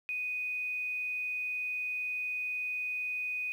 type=tone with quantisation; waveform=sine; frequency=2489 Hz; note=D#7; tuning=in tune; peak=-32 dBFS; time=0.09-3.52 s; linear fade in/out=0 ms; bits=10; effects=none